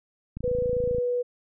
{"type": "click train", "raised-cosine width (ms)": 5, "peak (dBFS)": -22, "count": 18, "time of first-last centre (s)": [0.37, 0.984], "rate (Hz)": 27.7}
{"type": "tone with pitch glide", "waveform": "sine", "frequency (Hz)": [493.9, 489.9], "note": ["B4", "B4"], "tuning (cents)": [0, -14], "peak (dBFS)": -23, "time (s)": [0.43, 1.23], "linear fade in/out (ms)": 20, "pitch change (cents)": -14, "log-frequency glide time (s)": [0.7, 1]}
{"effects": []}